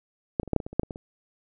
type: clicks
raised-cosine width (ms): 2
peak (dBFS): -10 / -21 / -25 / -11 / -7 / -20 / -22 / -27 / -7 / -20 / -21 / -26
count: 12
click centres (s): 0.398 / 0.432 / 0.477 / 0.533 / 0.563 / 0.602 / 0.665 / 0.73 / 0.796 / 0.833 / 0.908 / 0.959
effects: none